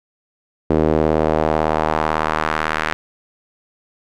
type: tone with band-pass filter sweep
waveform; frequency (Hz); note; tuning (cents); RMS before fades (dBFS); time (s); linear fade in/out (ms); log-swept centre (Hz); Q
sawtooth; 78; D#2; +5; -18; 0.7-2.93; 0; 390 to 1700; 1.5
effects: none